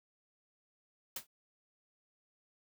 white noise with exponential decay, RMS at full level -35 dBFS, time 1.16-1.27 s, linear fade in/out 5 ms, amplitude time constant 22 ms, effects none

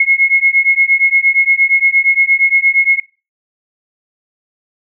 sine beating tone pair, 2165 / 2173.6 Hz, C#7 / C#7, -41 / -35 cents, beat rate 8.6 Hz, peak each -11 dBFS, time 0-3 s, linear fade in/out 5 ms, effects noise-tail reverb RT60 0.3 s tail -21 dB re dry

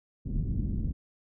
pink low-pass noise, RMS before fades -30 dBFS, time 0.25-0.93 s, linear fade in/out 20 ms, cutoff 240 Hz, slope 24 dB/octave, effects none

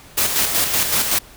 white noise with tremolo, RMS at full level -17 dBFS, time 0.17-1.19 s, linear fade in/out 10 ms, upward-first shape square, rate 5.3 Hz, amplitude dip 45%, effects pink hiss -44 dBFS RMS until 1.36 s

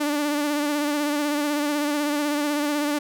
sawtooth tone with vibrato, 293.7 Hz, D4, in tune, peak -18 dBFS, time 0-2.99 s, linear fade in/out 10 ms, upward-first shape sine, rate 16 Hz, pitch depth 37 cents each way, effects none

